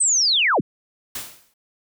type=linear sweep; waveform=sine; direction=down; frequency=8430 to 74.8 Hz; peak=-15 dBFS; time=0-0.61 s; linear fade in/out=10 ms
type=noise with exponential decay; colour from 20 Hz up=white; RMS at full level=-27 dBFS; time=1.15-1.54 s; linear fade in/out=5 ms; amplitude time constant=83 ms
effects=none